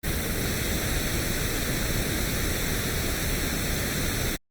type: noise with comb filter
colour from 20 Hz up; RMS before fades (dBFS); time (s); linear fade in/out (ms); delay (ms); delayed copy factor
pink; -27; 0.03-4.37; 20; 0.51; +0.65
effects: Opus 32 kbps